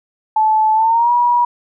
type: tone with pitch glide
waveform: sine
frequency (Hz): 869 to 964.2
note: A5 to B5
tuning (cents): -22 to -42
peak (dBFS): -10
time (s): 0.36-1.45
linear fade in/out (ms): 5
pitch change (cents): +180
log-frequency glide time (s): 0.74-1.12
effects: none